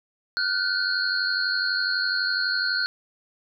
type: tone cluster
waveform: sine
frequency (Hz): 1431 / 1523 / 4261 / 4494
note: F6 / F#6 / C8 / C#8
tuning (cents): +42 / +50 / +31 / +23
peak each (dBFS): -28 / -26 / -27 / -32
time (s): 0.37-2.86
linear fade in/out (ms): 0
effects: none